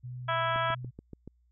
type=tone with vibrato; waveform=sine; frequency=123.47 Hz; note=B2; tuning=in tune; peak=-37 dBFS; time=0.03-0.91 s; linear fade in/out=20 ms; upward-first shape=triangle; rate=1.7 Hz; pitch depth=25 cents each way
type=harmonic tone; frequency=329.6 Hz; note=E4; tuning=in tune; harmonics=2 / 3 / 4 / 5 / 6 / 7 / 8 / 9 / 10; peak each=-33 / -32 / -31 / -35 / -44 / -42 / -47 / -49 / -40 dBFS; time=0.28-0.75 s; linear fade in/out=10 ms
type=click train; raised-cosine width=3 ms; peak=-30 dBFS; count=6; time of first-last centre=0.56-1.276 s; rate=6.98 Hz
effects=added 60 Hz sine -64 dBFS peak until 1.51 s